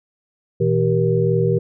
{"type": "tone cluster", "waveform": "sine", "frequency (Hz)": [118.6, 161.9, 387.3, 472.1], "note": ["A#2", "E3", "G4", "A#4"], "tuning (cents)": [30, -31, -21, 22], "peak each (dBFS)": -20, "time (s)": [0.6, 1.59], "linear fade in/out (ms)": 10, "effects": []}